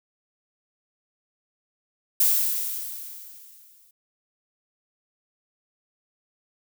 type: noise with exponential decay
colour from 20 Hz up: violet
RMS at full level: -18 dBFS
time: 2.2-3.91 s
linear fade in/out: 5 ms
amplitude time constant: 370 ms
effects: none